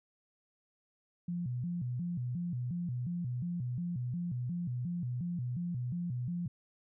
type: tone with vibrato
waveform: sine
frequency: 146.83 Hz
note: D3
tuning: in tune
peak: -33 dBFS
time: 1.28-6.48 s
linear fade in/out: 5 ms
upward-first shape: square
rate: 2.8 Hz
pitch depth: 300 cents each way
effects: none